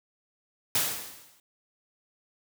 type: noise with exponential decay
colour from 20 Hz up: white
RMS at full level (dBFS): -23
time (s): 0.75-1.4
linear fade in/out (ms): 2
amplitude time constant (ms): 140
effects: high-pass 80 Hz 12 dB/octave